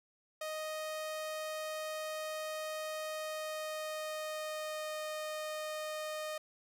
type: tone with pitch glide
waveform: sawtooth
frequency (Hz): 622.3 to 616.6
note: D#5 to D#5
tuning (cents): 0 to -16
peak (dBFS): -34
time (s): 0.41-6.38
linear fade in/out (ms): 5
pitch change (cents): -16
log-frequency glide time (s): 3.07-4.97
effects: none